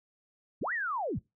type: linear two-way sweep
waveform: sine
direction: up then down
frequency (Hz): 56 to 1975.5 to 56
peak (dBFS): -30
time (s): 0.61-1.19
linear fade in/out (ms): 10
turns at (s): 0.73
effects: noise-tail reverb RT60 0.2 s tail -22 dB re dry